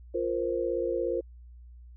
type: chord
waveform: sine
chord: F suspended fourth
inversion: none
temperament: equal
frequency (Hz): 349.2 / 466.2 / 523.3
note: F4 / Bb4 / C5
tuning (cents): 0 / 0 / 0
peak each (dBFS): -31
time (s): 0.14-1.21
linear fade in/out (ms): 10
effects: added 60 Hz sine -46 dBFS peak until 1.96 s